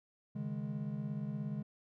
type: chord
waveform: triangle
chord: C# suspended second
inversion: none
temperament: equal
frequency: 138.59 / 155.56 / 207.7 Hz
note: C#3 / D#3 / G#3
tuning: 0 / 0 / 0 cents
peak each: -39 / -40 / -38 dBFS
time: 0.35-1.63 s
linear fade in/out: 10 ms
effects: none